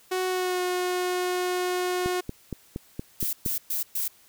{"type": "tone with pitch glide", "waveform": "sawtooth", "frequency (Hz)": [370, 361.8], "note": ["F#4", "F#4"], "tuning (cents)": [0, -39], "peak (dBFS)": -21, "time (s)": [0.11, 2.21], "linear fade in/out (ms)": 10, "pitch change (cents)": -39, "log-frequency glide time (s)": [0.27, 0.61]}
{"type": "click train", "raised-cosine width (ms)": 3, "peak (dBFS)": -18, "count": 7, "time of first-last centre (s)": [2.06, 3.462], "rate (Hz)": 4.28}
{"type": "noise bursts", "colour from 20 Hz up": "violet", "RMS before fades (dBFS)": -28, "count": 4, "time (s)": [3.2, 4.08], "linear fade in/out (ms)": 5, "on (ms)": 130, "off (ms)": 120}
{"effects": ["white hiss -57 dBFS RMS until 4.28 s"]}